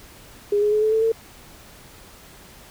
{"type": "tone with pitch steps", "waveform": "sine", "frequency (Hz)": [410, 417.9, 425.9, 434.1, 442.5, 451], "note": ["G#4", "G#4", "G#4", "A4", "A4", "A4"], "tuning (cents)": [-22, 11, 44, -23, 10, 43], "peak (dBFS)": -16, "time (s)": [0.52, 1.12], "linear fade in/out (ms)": 5, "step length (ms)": 100, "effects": ["pink hiss -46 dBFS RMS until 2.7 s"]}